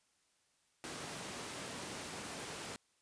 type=high-pass noise; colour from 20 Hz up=pink; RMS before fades=-45 dBFS; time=0.84-2.76 s; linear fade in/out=0 ms; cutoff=150 Hz; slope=12 dB/octave; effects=white hiss -75 dBFS RMS until 3.01 s + resampled to 22050 Hz